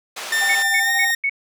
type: band-pass noise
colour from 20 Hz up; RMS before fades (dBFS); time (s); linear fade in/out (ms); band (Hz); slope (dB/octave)
pink; -31; 0.16-0.63; 10; 730 to 8900; 12
type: tone with pitch glide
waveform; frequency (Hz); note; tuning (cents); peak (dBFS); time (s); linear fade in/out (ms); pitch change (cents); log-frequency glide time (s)
40% pulse; 1800 to 1851.7; A6 to A#6; +39 to -12; -16; 0.32-1.15; 5; +49; 0.81-0.91
type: tone with tremolo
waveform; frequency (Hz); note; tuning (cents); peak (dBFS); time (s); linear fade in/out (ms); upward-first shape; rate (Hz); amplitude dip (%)
triangle; 784; G5; 0; -21; 0.41-1.11; 5; triangle; 13; 80
type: tone bursts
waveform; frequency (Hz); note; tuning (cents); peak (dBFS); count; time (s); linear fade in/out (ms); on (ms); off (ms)
sine; 2216; C#7; -1; -17; 4; 0.49-1.296; 5; 59; 190
effects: none